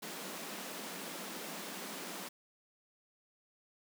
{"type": "high-pass noise", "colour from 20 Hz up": "pink", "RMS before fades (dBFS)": -44, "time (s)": [0.02, 2.29], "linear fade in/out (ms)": 10, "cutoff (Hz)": 170, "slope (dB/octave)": 96, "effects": []}